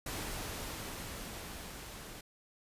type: noise with level ramp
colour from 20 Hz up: pink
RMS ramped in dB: -39 to -48 dBFS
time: 0.06-2.21 s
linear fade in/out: 5 ms
effects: resampled to 32000 Hz